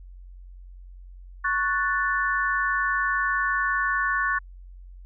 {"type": "chord", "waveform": "sine", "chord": "F# minor", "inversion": "second", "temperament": "equal", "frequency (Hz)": [1108.7, 1480, 1760], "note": ["C#6", "F#6", "A6"], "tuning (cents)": [0, 0, 0], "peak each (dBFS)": -26, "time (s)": [1.44, 4.39], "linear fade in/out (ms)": 10, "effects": ["added 45 Hz sine -41 dBFS peak until 5.05 s"]}